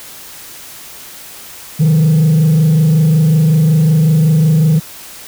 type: tone with frequency modulation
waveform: sine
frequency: 157.1 Hz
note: D#3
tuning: 17 cents sharp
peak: -4 dBFS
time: 1.79-4.8 s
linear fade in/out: 20 ms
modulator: 25.4 Hz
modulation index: 0.45
effects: tanh soft clip ceiling -6 dBFS + white hiss -33 dBFS RMS until 5.27 s